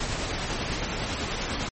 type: noise with tremolo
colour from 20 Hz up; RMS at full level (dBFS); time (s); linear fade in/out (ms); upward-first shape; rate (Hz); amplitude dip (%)
pink; -28; 0-1.69; 5; triangle; 10; 35
effects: low-pass 9000 Hz 12 dB/octave + MP3 32 kbps